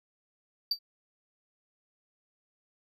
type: tone with exponential decay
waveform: triangle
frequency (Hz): 4640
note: D8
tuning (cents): -22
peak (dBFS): -21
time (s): 0.71-0.79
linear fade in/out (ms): 5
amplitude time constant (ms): 17
effects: none